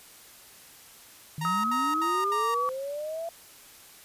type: linear sweep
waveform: sine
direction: up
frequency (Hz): 147.4 to 679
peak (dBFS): -31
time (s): 1.38-3.29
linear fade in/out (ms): 2
type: tone bursts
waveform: sawtooth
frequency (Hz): 932.3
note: A#5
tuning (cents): 0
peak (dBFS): -28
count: 4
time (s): 1.41-2.546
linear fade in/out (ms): 5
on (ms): 230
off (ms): 72
type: tone with pitch glide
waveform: sine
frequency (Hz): 1274 to 1141.6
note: D#6 to D6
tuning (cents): +41 to -49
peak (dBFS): -25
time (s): 1.45-2.69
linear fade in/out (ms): 0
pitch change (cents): -190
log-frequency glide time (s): 2-2.57
effects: white hiss -51 dBFS RMS until 4.04 s + resampled to 32000 Hz